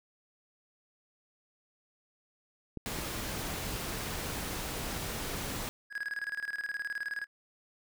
clicks, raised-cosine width 3 ms, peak -25 dBFS, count 2, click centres 2.773 / 2.987 s
pink noise, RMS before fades -37 dBFS, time 2.86-5.69 s, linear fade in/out 0 ms
triangle tone with tremolo, 1658 Hz, G#6, 3 cents flat, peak -30 dBFS, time 5.9-7.27 s, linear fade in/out 50 ms, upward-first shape square, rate 19 Hz, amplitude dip 80%
effects none

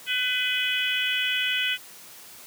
harmonic tone with a mistuned harmonic, 502 Hz, B4, 28 cents sharp, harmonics 3 / 4 / 5 / 6 / 7, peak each -30 / -31 / -28 / -28 / -31 dBFS, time 0.06-1.78 s, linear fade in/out 50 ms, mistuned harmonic 7, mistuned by -81 cents, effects white hiss -46 dBFS RMS until 2.46 s + high-pass 100 Hz 12 dB/octave

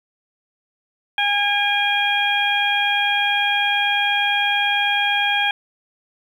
harmonic tone with a mistuned harmonic, 816 Hz, G#5, 31 cents flat, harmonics 1 / 2 / 3 / 4, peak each -22 / -22 / -22 / -22 dBFS, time 1.18-5.51 s, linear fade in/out 2 ms, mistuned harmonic 3, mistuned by -25 cents, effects 8-bit

